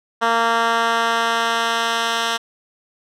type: tone with band-pass filter sweep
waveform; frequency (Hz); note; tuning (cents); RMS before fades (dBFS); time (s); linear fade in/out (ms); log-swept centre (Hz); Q
10% pulse; 230.2; A#3; -22; -19; 0.21-2.38; 20; 1300 to 3000; 0.8
effects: none

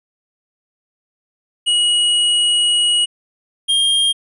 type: tone pair in turn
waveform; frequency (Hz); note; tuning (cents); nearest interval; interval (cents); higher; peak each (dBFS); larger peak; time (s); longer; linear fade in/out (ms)
square; 2905 / 3218; F#7 / G7; -32 / +45; major second; 177; second; -13 / -13; neither; 1.66-3.06 / 3.68-4.13; first; 20
effects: resampled to 24000 Hz

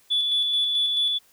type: tone with tremolo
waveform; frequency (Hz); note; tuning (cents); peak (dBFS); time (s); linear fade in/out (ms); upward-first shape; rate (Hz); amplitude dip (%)
sine; 3448; A7; -36; -18; 0.1-1.19; 20; square; 4.6; 30
effects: tanh soft clip ceiling -15 dBFS + white hiss -59 dBFS RMS until 1.32 s

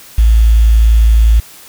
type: tone with quantisation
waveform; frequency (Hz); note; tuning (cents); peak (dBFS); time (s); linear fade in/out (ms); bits
sine; 55.6; A1; +19; -4; 0.18-1.4; 5; 5
effects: white hiss -37 dBFS RMS until 1.68 s

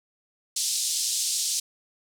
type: band-pass noise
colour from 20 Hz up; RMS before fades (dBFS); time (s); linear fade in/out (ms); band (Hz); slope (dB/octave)
white; -27; 0.56-1.6; 5; 3900 to 9000; 24
effects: none

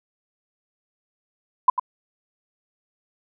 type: tone with echo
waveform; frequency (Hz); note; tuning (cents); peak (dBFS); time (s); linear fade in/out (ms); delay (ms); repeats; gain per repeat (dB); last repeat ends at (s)
sine; 1005; B5; +30; -9; 1.68-1.7; 5; 97; 1; -9; 1.797
effects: none

